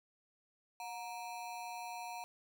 square ring-modulated tone, 830.6 Hz, G#5, in tune, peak -40 dBFS, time 0.8-2.24 s, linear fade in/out 0 ms, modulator 106 Hz, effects none

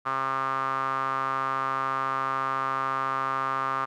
sawtooth tone with band-pass filter, 134 Hz, C3, 42 cents sharp, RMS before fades -28 dBFS, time 0.05-3.86 s, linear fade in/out 20 ms, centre 1200 Hz, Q 6.2, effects none

